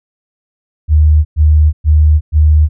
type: tone bursts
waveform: sine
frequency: 76.5 Hz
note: D#2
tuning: 29 cents flat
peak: -4 dBFS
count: 4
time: 0.88-2.69 s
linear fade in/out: 50 ms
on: 370 ms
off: 110 ms
effects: none